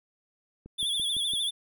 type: click train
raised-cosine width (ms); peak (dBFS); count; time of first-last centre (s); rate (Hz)
3; -32; 5; 0.66-1.336; 5.92
type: tone with vibrato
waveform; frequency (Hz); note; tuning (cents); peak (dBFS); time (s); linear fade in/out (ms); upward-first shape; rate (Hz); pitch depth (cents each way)
square; 3436; A7; -42; -27; 0.78-1.51; 20; triangle; 13; 91
effects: none